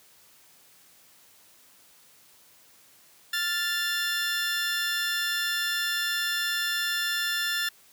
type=tone pair together; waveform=20% pulse; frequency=1396.9 / 1760 Hz; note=F6 / A6; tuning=0 / 0 cents; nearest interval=major third; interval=400 cents; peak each=-27 / -22 dBFS; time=3.33-7.69 s; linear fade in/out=5 ms; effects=white hiss -57 dBFS RMS until 7.92 s + high-pass 80 Hz 12 dB/octave